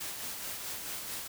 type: noise with tremolo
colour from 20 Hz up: white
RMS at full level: -38 dBFS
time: 0-1.28 s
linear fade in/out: 10 ms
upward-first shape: sine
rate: 4.6 Hz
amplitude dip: 35%
effects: none